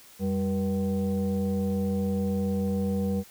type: tone with frequency modulation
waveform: sine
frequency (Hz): 196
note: G3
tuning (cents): 0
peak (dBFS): -24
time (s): 0.19-3.24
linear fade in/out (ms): 50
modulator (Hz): 285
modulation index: 0.87
effects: white hiss -52 dBFS RMS until 3.3 s